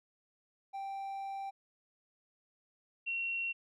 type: tone pair in turn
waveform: triangle / sine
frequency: 784 / 2733 Hz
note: G5 / F7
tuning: 0 / -38 cents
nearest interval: octave + minor seventh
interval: 2162 cents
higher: second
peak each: -36 / -33 dBFS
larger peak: second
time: 0.73-1.51 / 3.06-3.53 s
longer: first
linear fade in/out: 20 ms
effects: none